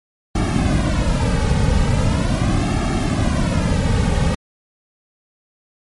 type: noise with flanger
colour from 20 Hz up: brown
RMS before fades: -17 dBFS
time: 0.35-4.35 s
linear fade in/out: 5 ms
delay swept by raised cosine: 2 to 2.96 ms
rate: 0.4 Hz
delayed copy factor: -1
effects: MP3 48 kbps